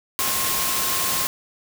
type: tone in noise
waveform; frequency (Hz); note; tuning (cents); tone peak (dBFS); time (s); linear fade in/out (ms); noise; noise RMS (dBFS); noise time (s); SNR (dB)
sine; 1068; C6; +35; -31; 0.19-1.27; 0; white; -23; 0.19-1.27; -11
effects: none